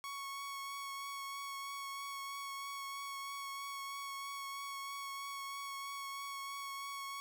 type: tone with vibrato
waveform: sawtooth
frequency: 1108.7 Hz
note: C#6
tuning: in tune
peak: -38 dBFS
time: 0.04-7.2 s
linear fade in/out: 0 ms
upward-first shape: triangle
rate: 3.1 Hz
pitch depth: 15 cents each way
effects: none